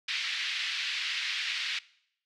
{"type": "band-pass noise", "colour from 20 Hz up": "pink", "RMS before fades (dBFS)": -33, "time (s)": [0.08, 1.79], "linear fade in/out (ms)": 5, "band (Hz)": [2000, 4300], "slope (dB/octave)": 24, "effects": ["noise-tail reverb RT60 0.7 s tail -21 dB re dry"]}